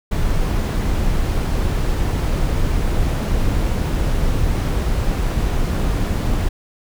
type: noise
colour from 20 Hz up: brown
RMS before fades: -18 dBFS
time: 0.11-6.49 s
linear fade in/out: 10 ms
effects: none